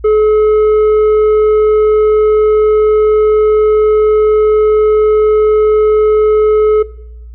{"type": "tone with tanh clipping", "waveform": "sine", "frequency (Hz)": 427.9, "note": "A4", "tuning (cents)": -48, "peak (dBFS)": -7, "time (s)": [0.04, 6.83], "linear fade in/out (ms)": 10, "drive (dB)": 6, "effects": ["noise-tail reverb RT60 0.8 s tail -19 dB re dry", "added 58 Hz sine -28 dBFS peak until 7.34 s"]}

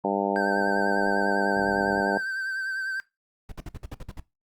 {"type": "harmonic tone", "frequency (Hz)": 99.5, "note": "G2", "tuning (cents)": 26, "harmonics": [2, 3, 4, 5, 6, 7, 8, 9], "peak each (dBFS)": [-31, -31, -31, -31, -31, -31, -31, -31], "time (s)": [0.04, 2.18], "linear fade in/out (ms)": 5}
{"type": "tone with vibrato", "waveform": "triangle", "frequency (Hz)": 1555, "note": "G6", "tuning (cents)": -14, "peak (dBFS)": -26, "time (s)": [0.36, 3], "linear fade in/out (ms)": 0, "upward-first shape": "sine", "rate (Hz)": 10, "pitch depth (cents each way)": 38}
{"type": "click train", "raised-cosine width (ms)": 3, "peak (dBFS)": -28, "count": 19, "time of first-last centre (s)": [1.57, 2.002], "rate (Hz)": 41.7}
{"type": "noise bursts", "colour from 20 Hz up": "brown", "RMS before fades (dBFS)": -35, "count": 9, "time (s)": [3.49, 4.199], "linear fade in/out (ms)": 2, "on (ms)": 29, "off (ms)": 56}
{"effects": ["noise-tail reverb RT60 0.2 s tail -18 dB re dry", "Opus 32 kbps"]}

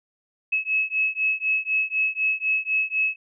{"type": "beating tone pair", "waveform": "sine", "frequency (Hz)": [2578, 2582], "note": ["E7", "E7"], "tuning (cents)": [-39, -37], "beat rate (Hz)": 4, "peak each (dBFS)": -24, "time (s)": [0.52, 3.16], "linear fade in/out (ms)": 10, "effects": []}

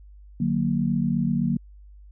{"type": "chord", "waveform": "sine", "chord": "D augmented", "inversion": "none", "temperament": "equal with one note detuned", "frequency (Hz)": [149.83, 185, 233.1], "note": ["D3", "F#3", "A#3"], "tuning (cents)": [35, 0, 0], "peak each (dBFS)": [-26, -25, -24], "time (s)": [0.4, 1.57], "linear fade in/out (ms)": 5, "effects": ["added 50 Hz sine -44 dBFS peak until 2.11 s"]}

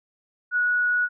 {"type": "tone", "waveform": "sine", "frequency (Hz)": 1463, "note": "F#6", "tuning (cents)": -20, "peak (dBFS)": -19, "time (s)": [0.51, 1.09], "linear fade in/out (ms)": 50, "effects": []}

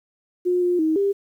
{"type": "tone with pitch steps", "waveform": "sine", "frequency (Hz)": [358.6, 354.8, 315.9, 398.3], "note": ["F4", "F4", "D#4", "G4"], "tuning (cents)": [46, 27, 26, 28], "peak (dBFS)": -17, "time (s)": [0.45, 1.13], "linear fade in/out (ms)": 20, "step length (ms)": 170, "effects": ["9-bit"]}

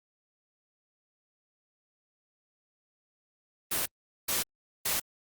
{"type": "noise bursts", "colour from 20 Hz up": "white", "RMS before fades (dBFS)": -29, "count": 3, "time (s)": [3.71, 5], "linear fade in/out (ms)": 10, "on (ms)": 150, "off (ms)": 420, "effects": ["Opus 32 kbps"]}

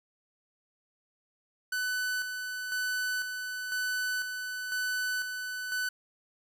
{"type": "tone with tremolo", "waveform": "45% pulse", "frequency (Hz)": 1500, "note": "F#6", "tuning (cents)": 23, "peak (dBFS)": -29, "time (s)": [1.72, 5.89], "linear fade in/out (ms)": 5, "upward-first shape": "square", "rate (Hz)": 1, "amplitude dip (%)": 45, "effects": []}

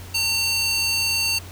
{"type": "tone with high-pass filter", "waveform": "square", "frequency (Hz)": 911, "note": "A#5", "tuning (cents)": -40, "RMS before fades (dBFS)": -22, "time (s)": [0.14, 1.39], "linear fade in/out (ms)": 10, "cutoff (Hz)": 3600, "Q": 3.7, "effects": ["added 90 Hz sine -37 dBFS peak until 1.51 s", "pink hiss -42 dBFS RMS until 1.51 s"]}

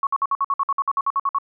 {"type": "tone bursts", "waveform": "sine", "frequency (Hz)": 1107, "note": "C#6", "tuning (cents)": -3, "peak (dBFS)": -17, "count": 15, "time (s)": [0.03, 1.385], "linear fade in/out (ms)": 2, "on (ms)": 39, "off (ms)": 55, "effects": []}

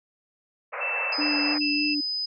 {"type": "band-pass noise", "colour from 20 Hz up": "pink", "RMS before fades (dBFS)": -33, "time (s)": [0.72, 1.59], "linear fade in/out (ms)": 20, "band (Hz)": [480, 2500], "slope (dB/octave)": 96}
{"type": "tone bursts", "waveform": "sine", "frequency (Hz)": 2656, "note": "E7", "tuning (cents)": 12, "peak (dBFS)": -26, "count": 3, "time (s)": [0.8, 1.952], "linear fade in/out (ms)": 20, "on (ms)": 350, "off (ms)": 51}
{"type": "tone", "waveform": "sine", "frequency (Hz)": 5010, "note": "D#8", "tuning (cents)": 11, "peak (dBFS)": -26, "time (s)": [1.12, 2.26], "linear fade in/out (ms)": 10}
{"type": "tone with vibrato", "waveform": "sine", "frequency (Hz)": 293.7, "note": "D4", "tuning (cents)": 0, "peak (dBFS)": -26, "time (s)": [1.18, 2.01], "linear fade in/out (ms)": 10, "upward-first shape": "sine", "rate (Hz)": 3.3, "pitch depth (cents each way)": 17}
{"effects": []}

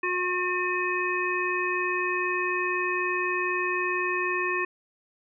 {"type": "harmonic tone", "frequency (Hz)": 361.2, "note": "F#4", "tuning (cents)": -42, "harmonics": [1, 3, 5, 7], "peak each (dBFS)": [-30, -30, -30, -30], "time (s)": [0.03, 4.65], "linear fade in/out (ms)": 5, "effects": []}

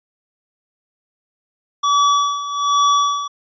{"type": "tone with tremolo", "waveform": "square", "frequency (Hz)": 1145, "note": "D6", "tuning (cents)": -44, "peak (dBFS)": -12, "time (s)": [1.83, 3.28], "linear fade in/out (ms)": 10, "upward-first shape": "sine", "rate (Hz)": 1.2, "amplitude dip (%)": 75, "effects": ["resampled to 16000 Hz"]}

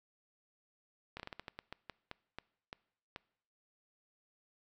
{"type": "slowing click train", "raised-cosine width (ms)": 0.3, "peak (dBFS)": -27, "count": 14, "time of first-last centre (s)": [1.17, 3.161], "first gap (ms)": 27, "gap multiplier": 1.26, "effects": ["noise-tail reverb RT60 0.7 s tail -23 dB re dry"]}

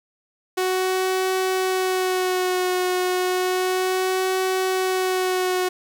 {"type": "tone with vibrato", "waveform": "sawtooth", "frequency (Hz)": 370, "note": "F#4", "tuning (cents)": 0, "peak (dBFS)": -16, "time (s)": [0.57, 5.69], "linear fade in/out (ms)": 10, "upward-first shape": "sine", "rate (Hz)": 0.32, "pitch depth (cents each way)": 25, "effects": ["9-bit"]}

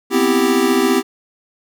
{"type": "chord", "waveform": "square", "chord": "C major seventh", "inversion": "third", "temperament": "equal", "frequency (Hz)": [246.9, 261.6, 329.6, 392], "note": ["B3", "C4", "E4", "G4"], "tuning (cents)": [0, 0, 0, 0], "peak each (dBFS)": [-21, -19, -20, -17], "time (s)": [0.1, 1.03], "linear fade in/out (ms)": 50, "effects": []}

